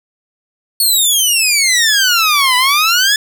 15% pulse exponential two-way sweep, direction down then up, 4435 to 983 to 1737 Hz, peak -3 dBFS, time 0.8-3.16 s, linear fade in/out 2 ms, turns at 2.56 s, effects none

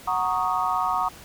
sine chord, D# minor seventh, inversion first, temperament equal, 740 / 932.3 / 1108.7 / 1244.5 Hz, F#5 / A#5 / C#6 / D#6, 0 / 0 / 0 / 0 cents, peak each -27 dBFS, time 0.07-1.09 s, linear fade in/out 10 ms, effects pink hiss -45 dBFS RMS until 1.24 s

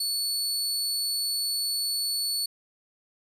sawtooth tone, 4435 Hz, C#8, in tune, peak -23 dBFS, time 0-2.46 s, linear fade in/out 5 ms, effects resampled to 32000 Hz

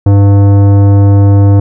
sine tone with tanh clipping, 100 Hz, G2, 35 cents sharp, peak -4 dBFS, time 0.06-1.6 s, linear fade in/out 5 ms, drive 15 dB, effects none

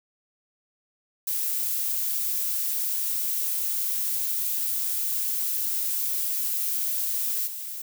violet noise with level steps, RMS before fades -27 / -35 dBFS, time 1.27-7.82 s, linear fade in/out 5 ms, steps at 7.46 s, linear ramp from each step 20 ms, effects none

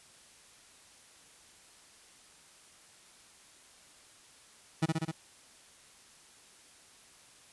30% pulse tone with echo, 160.6 Hz, E3, 45 cents flat, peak -22 dBFS, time 4.82-4.86 s, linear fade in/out 10 ms, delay 64 ms, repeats 4, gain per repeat -2 dB, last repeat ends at 5.116 s, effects white hiss -58 dBFS RMS until 7.52 s + resampled to 24000 Hz

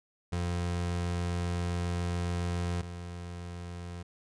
30% pulse tone pair in turn, 87.31 / 87.31 Hz, F2 / F2, 0 / 0 cents, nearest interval unison, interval 0 cents, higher neither, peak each -27 / -36 dBFS, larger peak first, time 0.32-2.82 / 2.82-4.03 s, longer first, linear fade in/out 10 ms, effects resampled to 22050 Hz

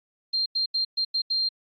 sine tone bursts at uneven times, 4183 Hz, C8, 1 cent flat, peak -22 dBFS, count 6, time 0.33-0.46 / 0.55-0.66 / 0.74-0.85 / 0.97-1.05 / 1.14-1.22 / 1.3-1.49 s, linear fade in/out 10 ms, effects AAC 32 kbps

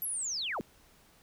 sine linear sweep, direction down, 11840 to 110 Hz, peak -32 dBFS, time 0.02-0.61 s, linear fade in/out 0 ms, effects pink hiss -62 dBFS RMS until 1.22 s

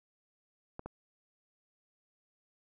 clicks, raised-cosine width 1 ms, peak -27 dBFS, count 2, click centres 0.794 / 0.86 s, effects none

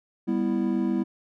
triangle chord, E minor, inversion first, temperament equal with one note detuned, 198.96 / 246.9 / 329.6 Hz, G3 / B3 / E4, +26 / 0 / 0 cents, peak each -25 dBFS, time 0.27-1.04 s, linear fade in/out 20 ms, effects none

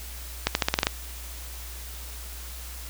accelerating click train, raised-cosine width 0.2 ms, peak -3 dBFS, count 8, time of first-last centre 0.47-0.869 s, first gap 81 ms, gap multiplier 0.88, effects added 60 Hz sine -38 dBFS peak until 2.89 s + white hiss -42 dBFS RMS until 2.89 s

